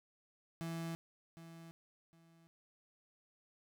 35% pulse tone with echo, 165.6 Hz, E3, 8 cents sharp, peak -38 dBFS, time 0.61-0.95 s, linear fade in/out 0 ms, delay 760 ms, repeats 2, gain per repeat -12 dB, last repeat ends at 2.47 s, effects none

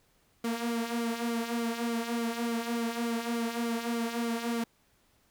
sawtooth tone with flanger, 233.1 Hz, A#3, in tune, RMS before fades -32 dBFS, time 0.44-4.64 s, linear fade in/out 5 ms, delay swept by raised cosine 1.1 to 4.2 ms, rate 3.4 Hz, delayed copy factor -0.6, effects pink hiss -68 dBFS RMS until 5.3 s

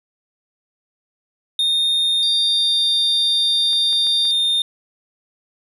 triangle tone with pitch glide, 3669 to 3639 Hz, A#7 to A#7, -28 to -42 cents, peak -14 dBFS, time 1.59-4.62 s, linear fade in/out 2 ms, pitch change -14 cents, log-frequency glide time 1.93-2.85 s
sine tone, 4699 Hz, D8, in tune, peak -24 dBFS, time 2.23-4.31 s, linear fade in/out 0 ms
clicks, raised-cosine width 0.3 ms, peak -22 dBFS, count 4, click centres 3.731 / 3.929 / 4.069 / 4.253 s
effects none

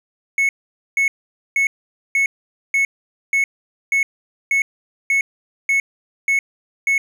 triangle tone bursts, 2200 Hz, C#7, 14 cents flat, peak -12 dBFS, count 12, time 0.38-6.98 s, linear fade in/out 2 ms, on 110 ms, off 480 ms, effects none

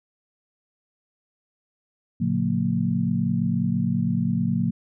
sine tone cluster, 114.2 / 140.4 / 179.8 / 229 Hz, A#2 / C#3 / F#3 / A#3, -35 / +22 / -49 / -31 cents, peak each -28 / -28 / -24 / -25 dBFS, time 2.2-4.71 s, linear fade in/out 10 ms, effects none

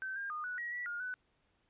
sine tone with pitch steps, 1540 / 1606 / 1224 / 1475 / 1905 / 1948 / 1422 / 1497 Hz, G6 / G6 / D#6 / F#6 / A#6 / B6 / F6 / F#6, -31 / +41 / -29 / -6 / +37 / -24 / +31 / +20 cents, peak -37 dBFS, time 0.02-1.14 s, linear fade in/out 0 ms, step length 140 ms, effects pink hiss -75 dBFS RMS until 1.69 s + resampled to 8000 Hz

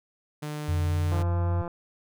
sawtooth tone, 150 Hz, D3, 37 cents sharp, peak -28 dBFS, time 0.42-1.23 s, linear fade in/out 10 ms
sine tone with pitch glide, 87.31 to 90.55 Hz, F2 to F#2, 0 to -37 cents, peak -23 dBFS, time 0.68-1.62 s, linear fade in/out 10 ms, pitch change +63 cents, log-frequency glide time 0.86-1.38 s
click train, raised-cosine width 1 ms, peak -22 dBFS, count 97, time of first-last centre 1.12-1.678 s, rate 172 Hz
effects none

